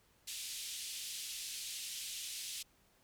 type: band-pass noise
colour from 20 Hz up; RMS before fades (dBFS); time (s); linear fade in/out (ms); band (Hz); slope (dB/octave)
pink; -44; 0.27-2.63; 10; 2900 to 12000; 24
effects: pink hiss -70 dBFS RMS until 3.03 s